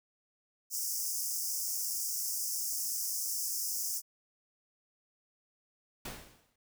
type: high-pass noise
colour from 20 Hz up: pink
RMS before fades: -35 dBFS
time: 0.7-4.02 s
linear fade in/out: 50 ms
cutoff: 5100 Hz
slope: 96 dB/octave
type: noise with exponential decay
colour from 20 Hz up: pink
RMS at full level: -39 dBFS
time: 6.05-6.56 s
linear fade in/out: 5 ms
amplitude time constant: 110 ms
effects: none